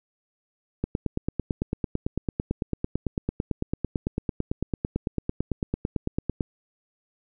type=click train; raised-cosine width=3 ms; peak=-12 dBFS; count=51; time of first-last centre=0.84-6.408 s; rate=8.98 Hz; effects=none